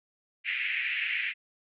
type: band-pass noise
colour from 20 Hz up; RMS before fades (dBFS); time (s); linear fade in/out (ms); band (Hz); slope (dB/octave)
pink; -31; 0.44-1.34; 50; 1900 to 2700; 48
effects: none